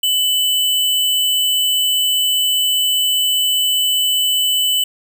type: tone with sample-and-hold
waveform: sine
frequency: 3000 Hz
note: F#7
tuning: 23 cents sharp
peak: -13 dBFS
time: 0.03-4.84 s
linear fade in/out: 5 ms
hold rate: 11025 Hz
effects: none